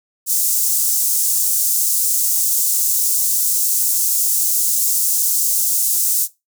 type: high-pass noise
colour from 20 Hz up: pink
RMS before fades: -17 dBFS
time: 0.26-6.28 s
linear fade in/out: 50 ms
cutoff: 6900 Hz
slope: 24 dB/octave
effects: noise-tail reverb RT60 0.2 s tail -17 dB re dry